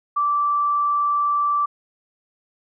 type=tone; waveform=sine; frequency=1166 Hz; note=D6; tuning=13 cents flat; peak=-17 dBFS; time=0.16-1.66 s; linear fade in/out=10 ms; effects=none